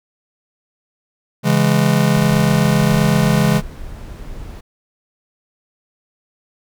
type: chord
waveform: square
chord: C# minor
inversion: none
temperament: just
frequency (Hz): 138.59 / 166.31 / 207.9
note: C#3 / E3 / G#3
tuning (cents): 0 / +16 / +2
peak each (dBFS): -17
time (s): 1.43-3.62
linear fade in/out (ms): 50
type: noise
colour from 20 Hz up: brown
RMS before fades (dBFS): -31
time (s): 2.15-4.61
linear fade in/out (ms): 10
effects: none